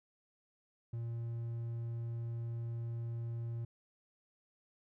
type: tone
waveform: triangle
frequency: 116.54 Hz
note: A#2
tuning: in tune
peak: -35 dBFS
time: 0.93-3.65 s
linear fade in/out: 5 ms
effects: none